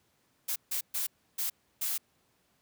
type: noise bursts at uneven times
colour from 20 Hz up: blue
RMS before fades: -32 dBFS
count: 5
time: 0.48-0.56 / 0.71-0.81 / 0.94-1.07 / 1.38-1.5 / 1.81-1.98 s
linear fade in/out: 10 ms
effects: pink hiss -71 dBFS RMS until 2.61 s + high-pass 80 Hz 12 dB/octave